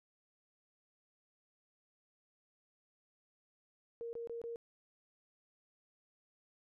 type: tone bursts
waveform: sine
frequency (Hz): 466.2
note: A#4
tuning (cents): 0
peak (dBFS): -40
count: 4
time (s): 4.01-4.559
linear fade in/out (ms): 0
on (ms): 120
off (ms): 23
effects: none